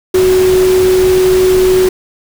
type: tone in noise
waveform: sine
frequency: 371.4 Hz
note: F#4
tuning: 7 cents sharp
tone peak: -6 dBFS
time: 0.14-1.89 s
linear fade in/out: 5 ms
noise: pink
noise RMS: -20 dBFS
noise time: 0.14-1.89 s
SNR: +11 dB
effects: none